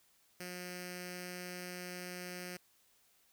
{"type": "tone with notch filter", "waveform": "5% pulse", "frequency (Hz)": 179.5, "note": "F3", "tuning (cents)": 48, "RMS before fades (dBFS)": -45, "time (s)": [0.4, 2.57], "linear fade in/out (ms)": 5, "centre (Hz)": 1000, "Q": 0.68, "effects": ["white hiss -70 dBFS RMS until 3.32 s"]}